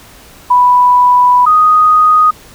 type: tone pair in turn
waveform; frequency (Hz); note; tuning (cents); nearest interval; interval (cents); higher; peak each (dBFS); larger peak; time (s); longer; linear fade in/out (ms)
sine; 987.8 / 1244.6; B5 / D#6; 0 / 0; major third; 400; second; -4; neither; 0.5-1.46 / 1.46-2.31; first; 10
effects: pink hiss -38 dBFS RMS until 2.54 s